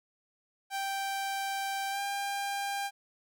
sawtooth tone with pitch glide, 784 to 798.6 Hz, G5 to G5, 0 to +32 cents, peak -28 dBFS, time 0.7-2.91 s, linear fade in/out 50 ms, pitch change +32 cents, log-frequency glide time 1.9-2 s, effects none

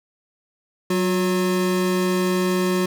square tone pair together, 185.8 / 361.4 Hz, F#3 / F#4, +7 / -41 cents, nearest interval octave, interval 1152 cents, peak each -22 dBFS, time 0.9-2.86 s, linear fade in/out 5 ms, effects none

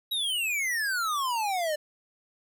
square exponential sweep, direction down, 3891 to 587.3 Hz, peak -27 dBFS, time 0.11-1.76 s, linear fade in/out 10 ms, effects none

